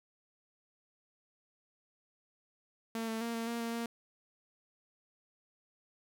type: tone with pitch steps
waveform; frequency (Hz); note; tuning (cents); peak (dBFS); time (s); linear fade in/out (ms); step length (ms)
sawtooth; 226.6 / 223.3 / 232.6 / 228.6 / 234.1 / 231.1 / 232.8; A#3 / A3 / A#3 / A#3 / A#3 / A#3 / A#3; -49 / +26 / -4 / -34 / +8 / -15 / -2; -31; 2.95-3.86; 2; 130
effects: none